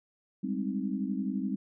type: chord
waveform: sine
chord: Ab major seventh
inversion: third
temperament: equal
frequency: 196 / 207.7 / 261.6 / 311.1 Hz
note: G3 / Ab3 / C4 / Eb4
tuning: 0 / 0 / 0 / 0 cents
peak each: -33 / -36 / -34 / -39 dBFS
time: 0.43-1.56 s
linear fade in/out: 10 ms
effects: none